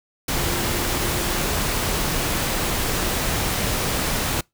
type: tone in noise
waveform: sine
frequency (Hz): 349.2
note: F4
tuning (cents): 0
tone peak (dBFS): -32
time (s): 0.36-1.41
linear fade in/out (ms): 5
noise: pink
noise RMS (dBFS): -23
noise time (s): 0.28-4.41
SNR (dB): -12
effects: noise-tail reverb RT60 0.2 s tail -26 dB re dry